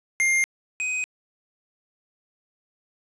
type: tone pair in turn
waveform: square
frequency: 2114 / 2509 Hz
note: C7 / D#7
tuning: +17 / +14 cents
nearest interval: minor third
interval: 297 cents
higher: second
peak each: -19 / -25 dBFS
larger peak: first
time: 0.2-0.44 / 0.8-1.04 s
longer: neither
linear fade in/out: 0 ms
effects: resampled to 24000 Hz + 8-bit